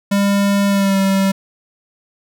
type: tone with pitch glide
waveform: square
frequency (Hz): 200 to 194.08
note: G3 to G3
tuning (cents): +35 to -17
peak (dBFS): -13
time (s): 0.11-1.32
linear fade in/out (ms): 10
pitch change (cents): -52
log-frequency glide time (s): 0.68-0.98
effects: none